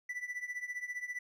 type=tone with tremolo; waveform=triangle; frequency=1975.5 Hz; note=B6; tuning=in tune; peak=-32 dBFS; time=0.09-1.19 s; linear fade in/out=5 ms; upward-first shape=triangle; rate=15 Hz; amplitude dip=90%; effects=none